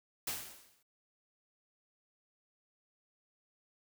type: noise with exponential decay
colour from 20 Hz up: white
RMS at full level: -35 dBFS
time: 0.27-0.83 s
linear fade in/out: 5 ms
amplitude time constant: 120 ms
effects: none